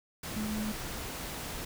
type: tone in noise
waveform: sine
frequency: 213.9 Hz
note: A3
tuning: 49 cents flat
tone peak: -32 dBFS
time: 0.36-0.72 s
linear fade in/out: 5 ms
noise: pink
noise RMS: -39 dBFS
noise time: 0.23-1.65 s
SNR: +4 dB
effects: none